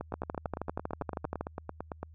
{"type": "two click trains", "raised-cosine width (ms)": 1, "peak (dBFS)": [-19, -22], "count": [17, 19], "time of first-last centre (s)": [[0.14, 1.41], [0.01, 2.03]], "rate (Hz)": [12.6, 8.91], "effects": ["added 79 Hz sine -50 dBFS peak until 2.14 s"]}